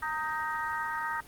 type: harmonic tone with a mistuned harmonic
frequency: 312.8 Hz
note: D#4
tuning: 9 cents sharp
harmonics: 3 / 4 / 5 / 6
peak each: -34 / -35 / -36 / -37 dBFS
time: 0.02-1.21 s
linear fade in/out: 10 ms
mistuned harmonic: 3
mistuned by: -25 cents
effects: pink hiss -52 dBFS RMS until 1.27 s + Opus 32 kbps